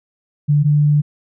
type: tone pair in turn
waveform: sine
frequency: 146.83 / 147.77 Hz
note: D3 / D3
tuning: 0 / +11 cents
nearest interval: unison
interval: 11 cents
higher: second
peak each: -10 dBFS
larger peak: neither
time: 0.48-0.64 / 0.64-1.02 s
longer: second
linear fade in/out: 20 ms
effects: none